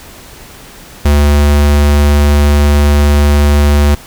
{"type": "tone", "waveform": "square", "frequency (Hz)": 72.8, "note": "D2", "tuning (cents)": -15, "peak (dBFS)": -6, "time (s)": [1.05, 3.95], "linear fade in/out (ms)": 5, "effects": ["pink hiss -34 dBFS RMS until 4.06 s"]}